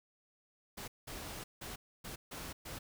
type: noise bursts at uneven times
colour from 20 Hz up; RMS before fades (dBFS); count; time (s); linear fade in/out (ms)
pink; -45; 6; 0.77-0.88 / 1.07-1.44 / 1.61-1.76 / 2.04-2.16 / 2.31-2.53 / 2.65-2.79; 10
effects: none